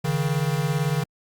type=beating tone pair; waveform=square; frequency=140 / 158 Hz; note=C#3 / D#3; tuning=+18 / +27 cents; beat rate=18 Hz; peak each=-25 dBFS; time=0.04-1.04 s; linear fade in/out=10 ms; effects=Opus 48 kbps